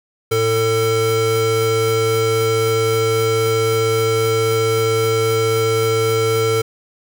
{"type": "tone pair together", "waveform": "square", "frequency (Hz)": [111.64, 448.1], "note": ["A2", "A4"], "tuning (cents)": [26, 32], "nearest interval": "2 octaves", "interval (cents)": 2406, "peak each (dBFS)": [-22, -16], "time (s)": [0.31, 6.62], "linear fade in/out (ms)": 10, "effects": []}